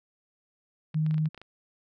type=tone; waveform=sine; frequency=155.56 Hz; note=D#3; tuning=in tune; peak=-23 dBFS; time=0.94-1.29 s; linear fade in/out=20 ms
type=clicks; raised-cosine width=0.3 ms; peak=-30 dBFS; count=9; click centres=0.944 / 1.064 / 1.11 / 1.143 / 1.181 / 1.257 / 1.346 / 1.377 / 1.416 s
effects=none